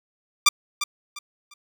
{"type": "tone with echo", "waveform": "10% pulse", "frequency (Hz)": 1181, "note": "D6", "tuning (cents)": 9, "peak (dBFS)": -4, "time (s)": [0.46, 0.49], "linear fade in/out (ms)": 5, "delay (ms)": 350, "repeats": 3, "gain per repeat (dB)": -11, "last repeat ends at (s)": 1.54, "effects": []}